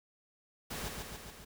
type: noise with echo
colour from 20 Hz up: pink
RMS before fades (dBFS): -40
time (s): 0.7-0.89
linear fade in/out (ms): 10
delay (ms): 140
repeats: 4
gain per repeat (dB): -3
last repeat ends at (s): 1.45
effects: none